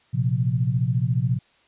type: chord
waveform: sine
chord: Bb suspended second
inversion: none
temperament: equal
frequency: 116.54 / 130.81 / 174.61 Hz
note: Bb2 / C3 / F3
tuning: 0 / 0 / 0 cents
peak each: -23 / -22 / -28 dBFS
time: 0.13-1.39 s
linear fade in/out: 20 ms
effects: white hiss -60 dBFS RMS until 1.67 s + resampled to 8000 Hz